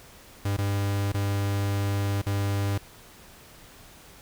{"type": "tone with dropouts", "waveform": "45% pulse", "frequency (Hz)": 100, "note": "G2", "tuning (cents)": 35, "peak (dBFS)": -24, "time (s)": [0.45, 2.78], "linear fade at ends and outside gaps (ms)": 5, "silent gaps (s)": [[0.567, 0.584], [1.121, 1.143], [2.217, 2.264]], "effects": ["pink hiss -50 dBFS RMS until 4.21 s"]}